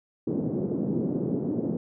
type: band-pass noise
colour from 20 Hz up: white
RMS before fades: -28 dBFS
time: 0.27-1.77 s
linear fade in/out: 5 ms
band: 140 to 370 Hz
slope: 24 dB/octave
effects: none